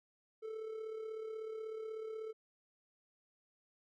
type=tone with amplitude modulation; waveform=triangle; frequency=440 Hz; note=A4; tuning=in tune; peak=-37 dBFS; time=0.42-2.33 s; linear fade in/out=20 ms; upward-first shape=sine; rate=36.3 Hz; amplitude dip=50%; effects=none